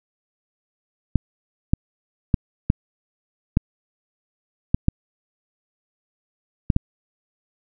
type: clicks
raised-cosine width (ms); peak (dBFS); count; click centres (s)
5; -3; 9; 1.157 / 1.735 / 2.342 / 2.701 / 3.571 / 4.745 / 4.884 / 6.702 / 6.764
effects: none